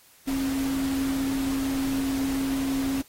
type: tone in noise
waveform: sine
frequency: 270 Hz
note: C#4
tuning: 45 cents flat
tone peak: -24 dBFS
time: 0.27-3.02 s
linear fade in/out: 10 ms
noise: pink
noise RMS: -36 dBFS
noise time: 0.27-3.02 s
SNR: +9 dB
effects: white hiss -56 dBFS RMS until 3.08 s + AAC 48 kbps